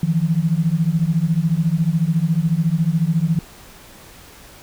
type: beating tone pair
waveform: sine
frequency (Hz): 156.8 / 170.8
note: D#3 / F3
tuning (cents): +14 / -38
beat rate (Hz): 14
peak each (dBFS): -18 / -18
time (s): 0.03-3.39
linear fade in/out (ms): 2
effects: pink hiss -43 dBFS RMS until 4.62 s